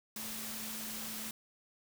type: tone in noise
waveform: sine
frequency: 219.1 Hz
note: A3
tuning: 7 cents flat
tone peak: -48 dBFS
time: 0.16-1.31 s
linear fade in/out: 2 ms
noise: white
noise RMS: -42 dBFS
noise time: 0.16-1.31 s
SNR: -9 dB
effects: none